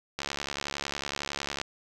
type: click train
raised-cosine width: 0.2 ms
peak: -14 dBFS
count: 102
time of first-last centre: 0.19-1.615 s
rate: 70.9 Hz
effects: none